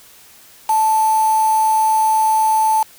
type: tone with quantisation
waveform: sine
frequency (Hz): 876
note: A5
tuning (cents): -8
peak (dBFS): -12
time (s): 0.69-2.83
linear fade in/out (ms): 5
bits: 4
effects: white hiss -45 dBFS RMS until 2.98 s